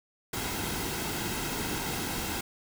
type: noise with comb filter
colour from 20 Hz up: pink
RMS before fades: -33 dBFS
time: 0.33-2.41 s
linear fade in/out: 5 ms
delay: 1.7 ms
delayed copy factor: -0.5
effects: none